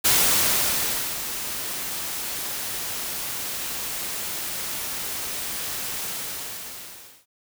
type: noise with ADSR envelope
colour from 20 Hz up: white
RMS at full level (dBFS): -18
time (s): 0.04-7.26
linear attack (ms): 17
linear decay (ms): 1100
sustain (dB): -12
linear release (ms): 1200
effects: none